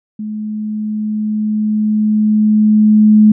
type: tone with level ramp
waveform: sine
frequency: 213.5 Hz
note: G#3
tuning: 48 cents sharp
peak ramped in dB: -20 to -3 dBFS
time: 0.19-3.32 s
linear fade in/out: 5 ms
effects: none